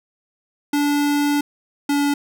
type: tone pair in turn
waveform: square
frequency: 289.9 / 286.2 Hz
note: D4 / D4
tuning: -22 / -45 cents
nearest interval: unison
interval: 23 cents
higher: first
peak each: -17 dBFS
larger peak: neither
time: 0.73-1.41 / 1.89-2.14 s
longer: first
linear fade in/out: 5 ms
effects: none